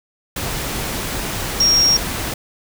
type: tone in noise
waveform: sine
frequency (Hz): 5588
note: F8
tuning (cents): 0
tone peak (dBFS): -11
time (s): 1.6-1.97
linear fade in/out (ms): 5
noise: pink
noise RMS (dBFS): -24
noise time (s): 0.36-2.34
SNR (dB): +10
effects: none